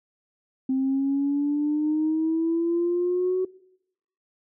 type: exponential sweep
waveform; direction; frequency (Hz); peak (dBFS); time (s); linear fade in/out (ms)
sine; up; 261.6 to 373.8; -20; 0.69-3.45; 5
effects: noise-tail reverb RT60 0.8 s tail -22 dB re dry + tanh soft clip ceiling -16 dBFS